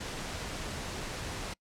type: noise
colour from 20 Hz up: pink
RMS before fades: -38 dBFS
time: 0-1.54 s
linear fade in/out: 10 ms
effects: noise-tail reverb RT60 0.1 s tail -26 dB re dry + low-pass 8000 Hz 12 dB/octave